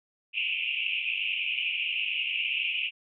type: band-pass noise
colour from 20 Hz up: white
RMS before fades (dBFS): -30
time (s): 0.33-2.91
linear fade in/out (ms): 50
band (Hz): 2400 to 2900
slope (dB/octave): 96
effects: none